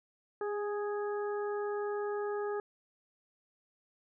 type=harmonic tone with a mistuned harmonic; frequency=415.3 Hz; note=G#4; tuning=in tune; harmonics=1 / 2 / 3 / 4; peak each=-33 / -42 / -44 / -47 dBFS; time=0.41-2.6 s; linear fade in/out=2 ms; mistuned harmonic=1; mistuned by=-16 cents; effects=none